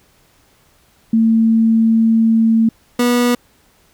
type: tone pair in turn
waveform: sine / 30% pulse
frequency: 225.1 / 243.2 Hz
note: A3 / B3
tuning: +40 / -26 cents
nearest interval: minor second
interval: 134 cents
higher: second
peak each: -9 dBFS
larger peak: neither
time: 1.13-2.69 / 2.99-3.35 s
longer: first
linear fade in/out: 5 ms
effects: pink hiss -54 dBFS RMS until 3.93 s